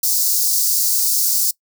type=high-pass noise; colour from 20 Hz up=white; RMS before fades=-17 dBFS; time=0.03-1.51 s; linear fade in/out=5 ms; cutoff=4500 Hz; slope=48 dB/octave; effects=noise-tail reverb RT60 0.1 s tail -23 dB re dry